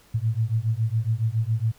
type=beating tone pair; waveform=sine; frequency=108.6 / 115.8 Hz; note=A2 / A#2; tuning=-22 / -11 cents; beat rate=7.2 Hz; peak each=-24 dBFS; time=0.14-1.72 s; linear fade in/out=10 ms; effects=pink hiss -56 dBFS RMS until 1.78 s